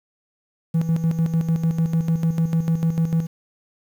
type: tone with tremolo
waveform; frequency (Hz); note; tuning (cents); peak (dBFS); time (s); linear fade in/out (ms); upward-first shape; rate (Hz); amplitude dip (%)
triangle; 164; E3; -9; -13; 0.74-3.27; 10; square; 6.7; 65
effects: tanh soft clip ceiling -9 dBFS + 8-bit